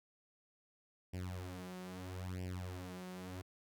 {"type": "tone with flanger", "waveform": "sawtooth", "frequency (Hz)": 91.5, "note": "F#2", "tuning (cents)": -19, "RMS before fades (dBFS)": -45, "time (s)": [1.13, 3.42], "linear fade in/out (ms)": 10, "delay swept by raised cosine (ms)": [0.38, 5.38], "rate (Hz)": 0.77, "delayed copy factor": 1, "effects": ["Opus 48 kbps"]}